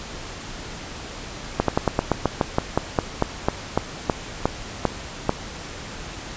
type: slowing click train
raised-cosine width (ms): 1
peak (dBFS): -3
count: 18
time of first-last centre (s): 1.6-5.294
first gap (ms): 83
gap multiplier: 1.11
effects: pink hiss -35 dBFS RMS until 6.36 s + resampled to 16000 Hz